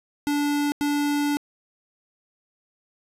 square tone bursts at uneven times, 290.5 Hz, D4, 19 cents flat, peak -22 dBFS, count 2, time 0.27-0.72 / 0.81-1.37 s, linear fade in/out 0 ms, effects resampled to 32000 Hz + 8-bit

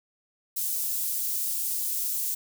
white high-pass noise, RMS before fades -29 dBFS, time 0.56-2.35 s, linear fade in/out 10 ms, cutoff 8100 Hz, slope 12 dB/octave, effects none

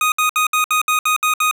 25% pulse tone bursts, 1244.5 Hz, D#6, in tune, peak -10 dBFS, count 9, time 0.01-1.512 s, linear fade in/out 2 ms, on 110 ms, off 64 ms, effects none

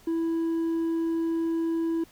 sine tone with hard clipping, 329.6 Hz, E4, in tune, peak -25 dBFS, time 0.07-2.04 s, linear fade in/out 5 ms, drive 2 dB, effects pink hiss -56 dBFS RMS until 2.11 s

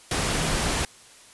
sine tone in noise, 157.6 Hz, D#3, 23 cents sharp, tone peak -33 dBFS, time 0.22-0.56 s, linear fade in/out 2 ms, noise pink, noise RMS -25 dBFS, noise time 0.11-0.85 s, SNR -11 dB, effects white hiss -50 dBFS RMS until 1.33 s + resampled to 24000 Hz

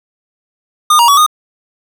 square tone with pitch steps, 1218 / 945 / 1133 / 1232 Hz, D#6 / A#5 / C#6 / D#6, -37 / +23 / +37 / -17 cents, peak -6 dBFS, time 0.9-1.264 s, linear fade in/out 5 ms, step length 91 ms, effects none

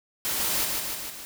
white noise with echo, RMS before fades -28 dBFS, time 0.25-0.65 s, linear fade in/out 0 ms, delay 150 ms, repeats 4, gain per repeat -3 dB, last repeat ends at 1.25 s, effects none

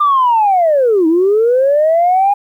sine linear two-way sweep, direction down then up, 1205 to 311.8 to 820 Hz, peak -7 dBFS, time 0-2.34 s, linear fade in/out 10 ms, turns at 1.07 s, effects tanh soft clip ceiling -4 dBFS + 8-bit

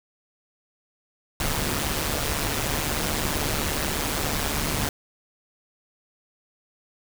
pink noise with amplitude modulation, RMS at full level -23 dBFS, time 1.4-4.89 s, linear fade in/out 2 ms, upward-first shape sine, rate 148 Hz, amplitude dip 70%, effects none

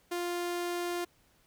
sawtooth tone, 350 Hz, F4, 4 cents sharp, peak -28 dBFS, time 0.11-1.05 s, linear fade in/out 10 ms, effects pink hiss -67 dBFS RMS until 1.46 s

